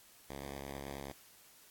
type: tone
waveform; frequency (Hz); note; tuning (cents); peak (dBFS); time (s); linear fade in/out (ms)
5% pulse; 69.3; C#2; 0; -32; 0.29-1.12; 10
effects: white hiss -61 dBFS RMS until 1.7 s + AAC 64 kbps